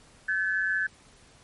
sine tone pair together, 1530.6 / 1718 Hz, G6 / A6, -42 / -42 cents, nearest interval major second, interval 200 cents, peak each -27 dBFS, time 0.28-0.87 s, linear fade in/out 10 ms, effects pink hiss -56 dBFS RMS until 1.43 s + MP3 48 kbps

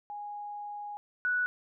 sine tone pair in turn, 826 / 1475.8 Hz, G#5 / F#6, -10 / -5 cents, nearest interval minor seventh, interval 1005 cents, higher second, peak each -37 / -26 dBFS, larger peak second, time 0.1-0.97 / 1.25-1.46 s, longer first, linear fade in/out 0 ms, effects none

